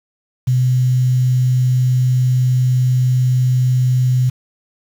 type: tone with quantisation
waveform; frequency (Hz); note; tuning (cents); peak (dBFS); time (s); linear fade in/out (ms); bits
sine; 126.9; B2; +47; -11; 0.47-4.3; 10; 6
effects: none